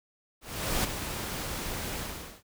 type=noise with ADSR envelope; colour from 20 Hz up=pink; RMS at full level=-27 dBFS; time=0.41-2.43 s; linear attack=430 ms; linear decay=12 ms; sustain=-8 dB; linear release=470 ms; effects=none